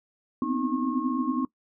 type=tone cluster; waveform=sine; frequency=244 / 256.6 / 265.7 / 312.4 / 1083 Hz; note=B3 / C4 / C4 / D#4 / C#6; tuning=-21 / -34 / +27 / +7 / -41 cents; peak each=-31 / -29 / -31 / -31 / -33 dBFS; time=0.42-1.45 s; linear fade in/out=2 ms; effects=noise-tail reverb RT60 0.1 s tail -21 dB re dry